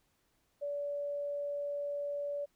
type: tone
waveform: sine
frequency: 575 Hz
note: D5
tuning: 37 cents flat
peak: -34 dBFS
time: 0.61-2.46 s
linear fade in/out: 20 ms
effects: pink hiss -75 dBFS RMS until 2.55 s